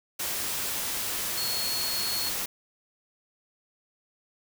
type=tone in noise; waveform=sine; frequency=4339 Hz; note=C#8; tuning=38 cents flat; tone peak=-30 dBFS; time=1.37-2.3 s; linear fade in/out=10 ms; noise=white; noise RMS=-31 dBFS; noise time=0.19-2.46 s; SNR=-2 dB; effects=none